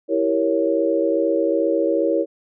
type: chord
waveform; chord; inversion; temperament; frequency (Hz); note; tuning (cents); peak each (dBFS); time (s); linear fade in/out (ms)
sine; E diminished seventh; none; equal; 329.6 / 392 / 466.2 / 554.4; E4 / G4 / Bb4 / Db5; 0 / 0 / 0 / 0; -21 / -25 / -22 / -21; 0.08-2.26; 50
effects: none